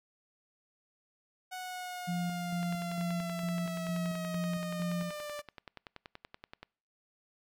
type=linear sweep; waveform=sawtooth; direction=down; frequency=740 to 587.3 Hz; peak=-35 dBFS; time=1.51-5.42 s; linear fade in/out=20 ms
type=tone with tremolo; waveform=sine; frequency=174.61 Hz; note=F3; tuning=in tune; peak=-31 dBFS; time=2.07-5.11 s; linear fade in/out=20 ms; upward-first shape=square; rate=2.2 Hz; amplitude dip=40%
type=click train; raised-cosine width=0.3 ms; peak=-29 dBFS; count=43; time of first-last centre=2.63-6.63 s; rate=10.5 Hz
effects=noise-tail reverb RT60 0.5 s tail -26 dB re dry

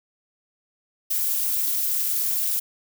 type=noise with amplitude modulation; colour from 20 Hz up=violet; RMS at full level=-20 dBFS; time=1.1-2.6 s; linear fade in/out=10 ms; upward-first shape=sine; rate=281 Hz; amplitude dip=90%; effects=none

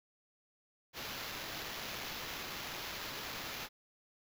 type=noise with sample-and-hold; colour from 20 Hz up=blue; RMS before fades=-43 dBFS; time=0.93-3.69 s; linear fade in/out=50 ms; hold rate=8820 Hz; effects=none

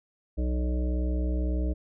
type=harmonic tone; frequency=61.74 Hz; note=B1; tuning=in tune; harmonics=1 / 3 / 5 / 7 / 9 / 10; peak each=-25 / -37 / -35 / -42 / -43 / -43 dBFS; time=0.37-1.74 s; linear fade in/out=20 ms; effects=none

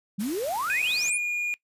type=exponential sweep; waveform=sine; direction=up; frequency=185.3 to 10548 Hz; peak=-26 dBFS; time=0.18-1.18 s; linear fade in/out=10 ms
type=noise; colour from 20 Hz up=white; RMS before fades=-39 dBFS; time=0.19-1.11 s; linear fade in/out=20 ms
type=tone with pitch glide; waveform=triangle; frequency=2489 to 2432 Hz; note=D#7 to D#7; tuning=0 to -40 cents; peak=-24 dBFS; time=0.7-1.54 s; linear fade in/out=0 ms; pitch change=-40 cents; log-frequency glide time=0.94-1.04 s
effects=noise-tail reverb RT60 0.1 s tail -21 dB re dry + resampled to 32000 Hz

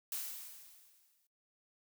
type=noise with exponential decay; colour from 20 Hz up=blue; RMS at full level=-38 dBFS; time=0.12-1.27 s; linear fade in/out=2 ms; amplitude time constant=250 ms; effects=noise-tail reverb RT60 0.2 s tail -21 dB re dry

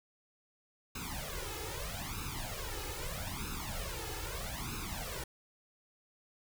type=noise with flanger; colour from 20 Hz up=pink; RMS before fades=-40 dBFS; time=0.95-5.24 s; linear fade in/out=5 ms; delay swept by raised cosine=0.77 to 2.37 ms; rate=0.79 Hz; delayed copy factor=+1; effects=none

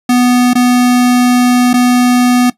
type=tone with dropouts; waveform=square; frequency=246.9 Hz; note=B3; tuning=in tune; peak=-7 dBFS; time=0.09-2.5 s; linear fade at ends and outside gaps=5 ms; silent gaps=0.534-0.553 / 1.732-1.739 s; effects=noise-tail reverb RT60 0.1 s tail -17 dB re dry + resampled to 32000 Hz

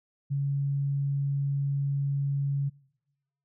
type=tone; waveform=sine; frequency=140 Hz; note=C#3; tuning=18 cents sharp; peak=-25 dBFS; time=0.3-2.7 s; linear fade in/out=20 ms; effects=noise-tail reverb RT60 1.0 s tail -25 dB re dry

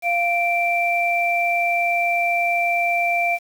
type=tone pair together; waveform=sine; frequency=693.7 / 2349 Hz; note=F5 / D7; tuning=-12 / 0 cents; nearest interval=octave + major sixth; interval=2112 cents; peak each=-20 dBFS; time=0.02-3.39 s; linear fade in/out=50 ms; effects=7-bit

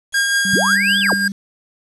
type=tone; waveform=20% pulse; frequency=3322 Hz; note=G#7; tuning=in tune; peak=-17 dBFS; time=0.12-0.77 s; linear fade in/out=50 ms
type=tone with tremolo; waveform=square; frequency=1612 Hz; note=G6; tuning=48 cents sharp; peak=-14 dBFS; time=0.14-1.28 s; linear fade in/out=5 ms; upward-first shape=triangle; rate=5.5 Hz; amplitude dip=45%
type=tone with pitch glide; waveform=sine; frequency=192 to 196.71 Hz; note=G3 to G3; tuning=-36 to +6 cents; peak=-22 dBFS; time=0.45-1.32 s; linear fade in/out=2 ms; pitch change=+42 cents; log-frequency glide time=0.61-0.75 s
type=linear two-way sweep; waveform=sine; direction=up then down; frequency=87.31 to 3534 to 87.31 Hz; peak=-17 dBFS; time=0.53-1.14 s; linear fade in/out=5 ms; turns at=1 s
effects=resampled to 24000 Hz + 7-bit

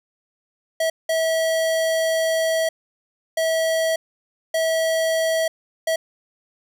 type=tone bursts at uneven times; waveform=square; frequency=648 Hz; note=E5; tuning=30 cents flat; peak=-19 dBFS; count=5; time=0.8-0.9 / 1.09-2.69 / 3.37-3.96 / 4.54-5.48 / 5.87-5.96 s; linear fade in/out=5 ms; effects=none

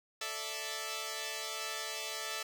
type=chord; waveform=5% pulse; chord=A suspended fourth; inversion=none; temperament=equal; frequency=440 / 587.3 / 659.3 Hz; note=A4 / D5 / E5; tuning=0 / 0 / 0 cents; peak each=-31 / -31 / -30 dBFS; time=0.21-2.43 s; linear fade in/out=5 ms; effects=none

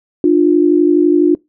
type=tone pair together; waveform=sine; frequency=300 / 352 Hz; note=D4 / F4; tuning=+37 / +14 cents; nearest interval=minor third; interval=277 cents; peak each=-10 dBFS; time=0.24-1.35 s; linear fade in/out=2 ms; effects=noise-tail reverb RT60 0.2 s tail -24 dB re dry

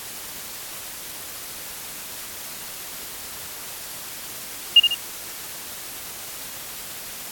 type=tone with echo; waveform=sine; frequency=2832 Hz; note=F7; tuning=23 cents sharp; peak=-6 dBFS; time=4.76-4.8 s; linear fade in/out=5 ms; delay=73 ms; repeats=2; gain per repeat=-7 dB; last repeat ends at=4.946 s; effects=white hiss -35 dBFS RMS until 7.31 s + AAC 64 kbps

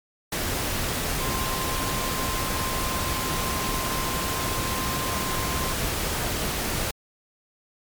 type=tone in noise; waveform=sine; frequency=1046.5 Hz; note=C6; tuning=in tune; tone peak=-32 dBFS; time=1.2-5.73 s; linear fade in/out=5 ms; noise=pink; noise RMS=-27 dBFS; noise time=0.32-6.91 s; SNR=-8 dB; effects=MP3 96 kbps

